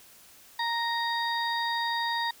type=harmonic tone with a mistuned harmonic; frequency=932.3 Hz; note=A#5; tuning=in tune; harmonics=1 / 2 / 4 / 5; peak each=-29 / -32 / -34 / -39 dBFS; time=0.59-2.31 s; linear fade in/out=5 ms; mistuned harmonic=5; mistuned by=+25 cents; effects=white hiss -54 dBFS RMS until 2.4 s